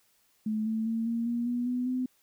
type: tone with pitch steps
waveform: sine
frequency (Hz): 216.2 / 221.3 / 226.4 / 231.7 / 237.1 / 242.7 / 248.3 / 254.2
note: A3 / A3 / A3 / A#3 / A#3 / B3 / B3 / C4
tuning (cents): -30 / +10 / +50 / -10 / +30 / -30 / +9 / -50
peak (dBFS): -27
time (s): 0.46-2.06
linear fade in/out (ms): 5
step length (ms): 200
effects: white hiss -68 dBFS RMS until 2.22 s